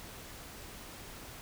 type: silence
effects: pink hiss -48 dBFS RMS until 1.41 s